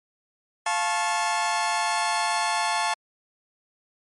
sawtooth chord, F augmented, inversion none, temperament just, 698.5 / 873.1 / 1091.3 Hz, F5 / A5 / C#6, 0 / -14 / -27 cents, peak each -25 / -21 / -25 dBFS, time 0.66-2.94 s, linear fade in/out 5 ms, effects MP3 48 kbps

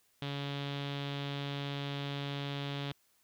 sawtooth tone with low-pass filter, 141.3 Hz, C#3, 34 cents sharp, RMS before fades -38 dBFS, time 0.22-2.92 s, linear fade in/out 2 ms, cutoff 3500 Hz, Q 4.5, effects white hiss -71 dBFS RMS until 3.23 s

